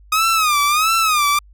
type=tone with vibrato; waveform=sawtooth; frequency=1244.5 Hz; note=D#6; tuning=in tune; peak=-10 dBFS; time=0.12-1.39 s; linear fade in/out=5 ms; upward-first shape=sine; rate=1.5 Hz; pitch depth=130 cents each way; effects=added 50 Hz sine -43 dBFS peak until 1.53 s